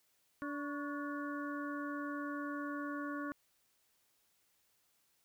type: harmonic tone with a mistuned harmonic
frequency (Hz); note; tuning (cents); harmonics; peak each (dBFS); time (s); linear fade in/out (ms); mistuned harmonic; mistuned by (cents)
290; D4; -22; 1 / 2 / 4 / 5 / 6; -40 / -48 / -45 / -46 / -52; 0.42-3.32; 0; 4; -59
effects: white hiss -75 dBFS RMS until 5.24 s